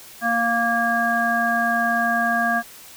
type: harmonic tone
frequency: 233.1 Hz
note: A#3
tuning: in tune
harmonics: 1 / 3 / 5 / 7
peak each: -26 / -22 / -27 / -21 dBFS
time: 0.21-2.63 s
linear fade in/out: 50 ms
effects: white hiss -43 dBFS RMS until 2.96 s